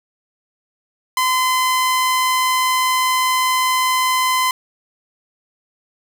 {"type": "tone", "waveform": "sawtooth", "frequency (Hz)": 1025, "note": "C6", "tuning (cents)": -36, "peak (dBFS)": -11, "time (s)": [1.17, 4.51], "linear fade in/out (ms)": 2, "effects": []}